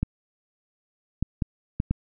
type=clicks; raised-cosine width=5 ms; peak=-11 dBFS; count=5; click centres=0.03 / 1.226 / 1.422 / 1.801 / 1.91 s; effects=none